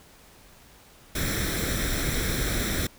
pink noise with comb filter, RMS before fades -27 dBFS, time 1.15-2.87 s, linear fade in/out 5 ms, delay 0.53 ms, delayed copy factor +0.7, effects pink hiss -53 dBFS RMS until 2.98 s

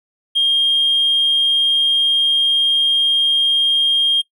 triangle tone, 3221 Hz, G7, 46 cents sharp, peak -8 dBFS, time 0.35-4.22 s, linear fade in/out 20 ms, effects noise-tail reverb RT60 0.1 s tail -23 dB re dry + tanh soft clip ceiling -10 dBFS

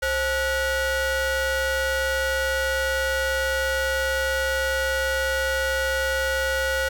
35% pulse ring-modulated tone, 466.2 Hz, A#4, in tune, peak -17 dBFS, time 0.02-6.89 s, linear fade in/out 10 ms, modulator 997 Hz, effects none

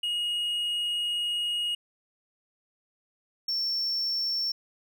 triangle tone pair in turn, 2879 / 5435 Hz, F#7 / F8, -48 / -48 cents, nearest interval major seventh, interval 1100 cents, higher second, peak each -25 / -25 dBFS, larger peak neither, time 0.03-1.75 / 3.48-4.52 s, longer first, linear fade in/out 5 ms, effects none

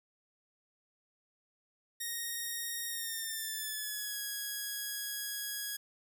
5% pulse tone with pitch glide, 1864.7 to 1661.3 Hz, A#6 to G#6, 0 to 0 cents, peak -26 dBFS, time 2-5.77 s, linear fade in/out 10 ms, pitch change -200 cents, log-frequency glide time 2.89-4.18 s, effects none

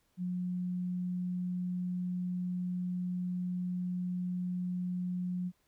sine tone, 180 Hz, F#3, 47 cents flat, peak -32 dBFS, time 0.17-5.52 s, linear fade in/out 50 ms, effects pink hiss -74 dBFS RMS until 5.67 s

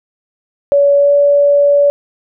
sine tone with pitch glide, 567 to 572.6 Hz, C#5 to D5, +39 to -44 cents, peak -6 dBFS, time 0.72-1.9 s, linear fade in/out 0 ms, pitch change +17 cents, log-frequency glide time 0.96-1.13 s, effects none

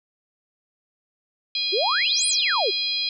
harmonic tone, 820 Hz, G#5, 22 cents flat, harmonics 3 / 4 / 5 / 6, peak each -32 / -28 / -25 / -30 dBFS, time 1.55-3.09 s, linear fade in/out 2 ms
sine exponential two-way sweep, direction up then down, 349 to 9956 to 349 Hz, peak -21 dBFS, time 1.72-2.71 s, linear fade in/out 20 ms, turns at 2.27 s
effects none

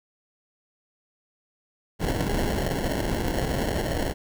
pink noise with sample-and-hold, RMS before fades -26 dBFS, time 1.99-4.14 s, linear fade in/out 50 ms, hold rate 1225 Hz, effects none

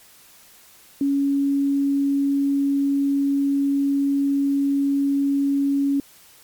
sine tone, 279.1 Hz, C#4, 12 cents sharp, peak -17 dBFS, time 1.01-6 s, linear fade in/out 2 ms, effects white hiss -50 dBFS RMS until 6.43 s + MP3 96 kbps

